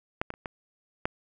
clicks, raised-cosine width 0.5 ms, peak -12 / -18 / -30 / -19 / -11 dBFS, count 5, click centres 0.215 / 0.304 / 0.339 / 0.458 / 1.055 s, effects none

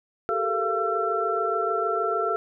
sine tone cluster, 386.6 / 432.2 / 458.9 / 687 / 1344 Hz, G4 / A4 / A#4 / F5 / E6, -24 / -31 / -27 / -29 / +33 cents, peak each -31 / -29 / -32 / -29 / -26 dBFS, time 0.29-2.36 s, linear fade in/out 0 ms, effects none

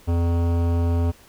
sine tone with hard clipping, 85.1 Hz, F2, 44 cents flat, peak -20 dBFS, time 0.07-1.12 s, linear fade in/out 20 ms, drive 17 dB, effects pink hiss -51 dBFS RMS until 1.28 s

